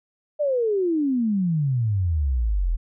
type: exponential sweep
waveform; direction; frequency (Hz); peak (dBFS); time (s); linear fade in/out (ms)
sine; down; 610 to 38.89; -19; 0.39-2.77; 20
effects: none